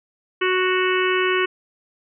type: harmonic tone with a mistuned harmonic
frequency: 369.7 Hz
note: F#4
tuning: 1 cent flat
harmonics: 1 / 3 / 4 / 5 / 6 / 7 / 8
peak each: -20 / -25 / -26 / -27 / -28 / -28 / -29 dBFS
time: 0.41-1.46 s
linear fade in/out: 10 ms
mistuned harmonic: 7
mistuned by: +20 cents
effects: none